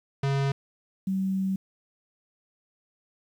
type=tone pair in turn; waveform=square / sine; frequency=138 / 191.22 Hz; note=C#3 / G3; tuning=-7 / -43 cents; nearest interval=tritone; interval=564 cents; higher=second; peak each=-24 dBFS; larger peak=neither; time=0.23-0.52 / 1.07-1.56 s; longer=second; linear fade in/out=5 ms; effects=low-pass 5000 Hz 12 dB/octave + 9-bit